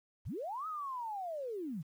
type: linear two-way sweep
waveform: sine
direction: up then down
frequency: 40.07 to 1297 to 135.4 Hz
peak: -37 dBFS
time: 0.25-1.83 s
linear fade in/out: 20 ms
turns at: 0.67 s
effects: 11-bit